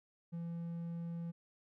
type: tone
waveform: triangle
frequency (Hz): 168.9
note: E3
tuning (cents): +42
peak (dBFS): -37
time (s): 0.32-1.32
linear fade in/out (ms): 20
effects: none